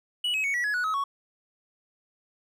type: tone with pitch steps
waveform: triangle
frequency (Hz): 2937 / 2557 / 2226 / 1937.7 / 1686.9 / 1468.5 / 1278.4 / 1112.9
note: F#7 / D#7 / C#7 / B6 / G#6 / F#6 / D#6 / C#6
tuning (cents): -13 / +47 / +7 / -33 / +27 / -13 / +47 / +6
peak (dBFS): -23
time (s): 0.24-1.04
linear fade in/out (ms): 5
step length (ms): 100
effects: none